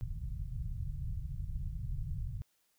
pink low-pass noise, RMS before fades -38 dBFS, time 0.01-2.42 s, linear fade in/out 0 ms, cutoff 150 Hz, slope 48 dB/octave, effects white hiss -75 dBFS RMS until 2.78 s

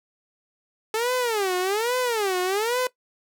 sawtooth tone with vibrato, 428.3 Hz, A4, 47 cents flat, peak -18 dBFS, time 0.94-2.87 s, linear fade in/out 2 ms, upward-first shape sine, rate 1.2 Hz, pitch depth 290 cents each way, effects noise-tail reverb RT60 0.1 s tail -18 dB re dry

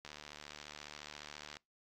click train, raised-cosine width 0.2 ms, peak -30 dBFS, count 114, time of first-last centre 0.05-1.569 s, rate 74.4 Hz, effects noise-tail reverb RT60 0.2 s tail -25 dB re dry + AAC 48 kbps

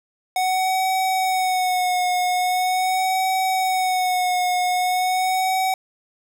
square tone with vibrato, 740 Hz, F#5, in tune, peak -19 dBFS, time 0.36-5.74 s, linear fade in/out 2 ms, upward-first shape sine, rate 0.42 Hz, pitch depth 36 cents each way, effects none

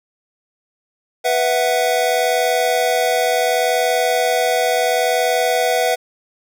square chord, B suspended fourth, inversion none, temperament equal, 493.9 / 659.3 / 740 Hz, B4 / E5 / F#5, 0 / 0 / 0 cents, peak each -20 dBFS, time 1.24-5.96 s, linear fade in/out 20 ms, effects none

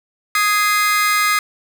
40% pulse chord, Ab major, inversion second, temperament just, 1245.9 / 1661.2 / 2077 Hz, Eb6 / Ab6 / C7, +2 / 0 / -13 cents, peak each -16 / -22 / -17 dBFS, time 0.35-1.39 s, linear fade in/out 2 ms, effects none

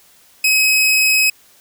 sawtooth tone, 2546 Hz, D#7, 39 cents sharp, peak -8 dBFS, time 0.44-1.3 s, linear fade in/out 5 ms, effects white hiss -50 dBFS RMS until 1.6 s

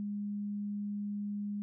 sine tone, 205.1 Hz, G#3, 21 cents flat, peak -34 dBFS, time 0-1.62 s, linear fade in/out 0 ms, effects none

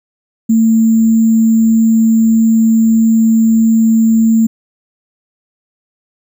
sine tone with sample-and-hold, 224.2 Hz, A3, 33 cents sharp, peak -6 dBFS, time 0.49-4.47 s, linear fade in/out 10 ms, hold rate 7350 Hz, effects none

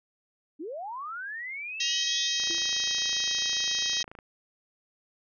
sine linear sweep, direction up, 272.4 to 3657 Hz, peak -34 dBFS, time 0.59-2.29 s, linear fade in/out 20 ms
harmonic tone, 637 Hz, D#5, 41 cents sharp, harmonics 3 / 4 / 5 / 6 / 7 / 8 / 9 / 10, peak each -37 / -38 / -32 / -32 / -38 / -33 / -36 / -35 dBFS, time 1.8-4.03 s, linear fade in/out 5 ms
click train, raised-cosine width 0.5 ms, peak -29 dBFS, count 50, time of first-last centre 2.4-4.188 s, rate 27.4 Hz
sine tone with exponential decay, 336.5 Hz, E4, 36 cents sharp, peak -35 dBFS, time 2.5-2.75 s, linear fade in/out 0 ms, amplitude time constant 54 ms
effects none

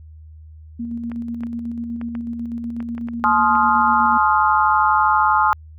sine tone with tremolo, 234.5 Hz, A#3, 11 cents sharp, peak -23 dBFS, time 0.79-4.18 s, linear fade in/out 10 ms, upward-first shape square, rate 8.1 Hz, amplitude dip 30%
clicks, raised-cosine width 0.5 ms, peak -21 dBFS, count 8, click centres 1.117 / 1.435 / 2.014 / 2.152 / 2.804 / 2.98 / 3.086 / 3.554 s
sine chord, F dominant seventh, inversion first, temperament equal with one note detuned, 858.9 / 1046.5 / 1244.5 / 1396.9 Hz, A5 / C6 / Eb6 / F6, -42 / 0 / 0 / 0 cents, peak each -17 / -19 / -18 / -21 dBFS, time 3.24-5.53 s, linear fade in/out 0 ms
effects added 78 Hz sine -38 dBFS peak until 5.78 s

